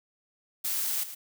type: noise with echo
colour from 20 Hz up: blue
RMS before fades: -30 dBFS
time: 0.64-1.04 s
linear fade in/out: 10 ms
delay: 110 ms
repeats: 1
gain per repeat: -11 dB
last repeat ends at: 1.15 s
effects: none